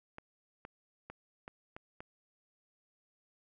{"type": "clicks", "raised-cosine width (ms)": 0.5, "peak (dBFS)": -30, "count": 6, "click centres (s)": [0.184, 0.651, 1.1, 1.479, 1.765, 2.005], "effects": []}